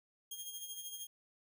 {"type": "tone with tremolo", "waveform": "10% pulse", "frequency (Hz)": 3239, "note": "G#7", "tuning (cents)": -44, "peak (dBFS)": -33, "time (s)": [0.31, 1.07], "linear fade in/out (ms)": 5, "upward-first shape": "sine", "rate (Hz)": 13, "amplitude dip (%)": 55, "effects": []}